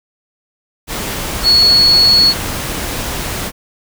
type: tone in noise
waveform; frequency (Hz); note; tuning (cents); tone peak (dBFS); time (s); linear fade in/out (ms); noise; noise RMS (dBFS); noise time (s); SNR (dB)
sine; 4372; C#8; -25; -6; 1.43-2.34; 50; pink; -21; 0.87-3.52; +12
effects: none